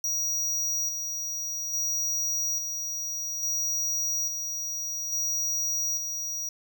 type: tone with tremolo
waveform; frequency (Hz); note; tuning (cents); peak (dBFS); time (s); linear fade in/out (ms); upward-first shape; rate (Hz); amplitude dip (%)
square; 5760; F#8; -47; -26; 0.04-6.49; 2; square; 0.59; 40
effects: 10-bit